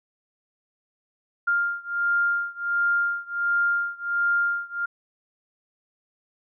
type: beating tone pair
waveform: sine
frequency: 1400 / 1401.4 Hz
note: F6 / F6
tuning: +4 / +6 cents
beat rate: 1.4 Hz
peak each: -24 / -25 dBFS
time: 1.47-4.86 s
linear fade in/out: 10 ms
effects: none